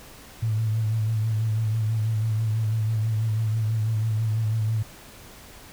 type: tone with vibrato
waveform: sine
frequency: 110 Hz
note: A2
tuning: in tune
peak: -21 dBFS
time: 0.42-4.83 s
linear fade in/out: 10 ms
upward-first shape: sine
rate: 6.1 Hz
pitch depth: 44 cents each way
effects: pink hiss -46 dBFS RMS until 5.72 s